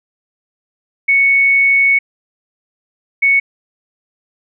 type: tone bursts at uneven times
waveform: sine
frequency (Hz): 2217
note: C#7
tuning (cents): 0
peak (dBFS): -8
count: 2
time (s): 1.08-1.99 / 3.22-3.4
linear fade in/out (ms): 10
effects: none